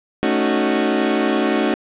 30% pulse chord, D# half-diminished seventh, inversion second, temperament equal with one note detuned, 220 / 277.2 / 309 / 370 Hz, A3 / C#4 / D#4 / F#4, 0 / 0 / -12 / 0 cents, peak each -19 dBFS, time 0.23-1.74 s, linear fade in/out 0 ms, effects resampled to 8000 Hz + 7-bit

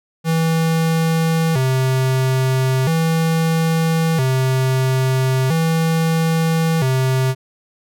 square tone with vibrato, 146 Hz, D3, 10 cents flat, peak -15 dBFS, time 0.24-7.35 s, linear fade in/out 50 ms, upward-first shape square, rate 0.38 Hz, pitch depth 190 cents each way, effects none

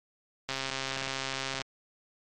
click train, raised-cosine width 0.2 ms, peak -15 dBFS, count 152, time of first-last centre 0.49-1.617 s, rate 134 Hz, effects MP3 64 kbps

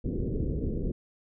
pink low-pass noise, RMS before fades -30 dBFS, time 0.04-0.92 s, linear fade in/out 10 ms, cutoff 470 Hz, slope 48 dB/octave, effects none

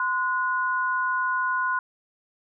sine tone pair together, 1031 / 1458.1 Hz, C6 / F#6, -26 / -26 cents, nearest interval tritone, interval 600 cents, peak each -25 dBFS, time 0-1.79 s, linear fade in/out 2 ms, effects none

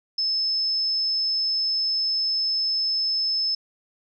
sine tone, 5230 Hz, E8, 15 cents flat, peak -21 dBFS, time 0.18-3.55 s, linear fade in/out 5 ms, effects none

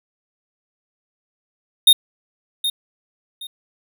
square tone with echo, 3689 Hz, A#7, 19 cents flat, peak -7 dBFS, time 1.87-1.93 s, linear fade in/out 5 ms, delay 770 ms, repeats 2, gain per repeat -12 dB, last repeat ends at 3.47 s, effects none

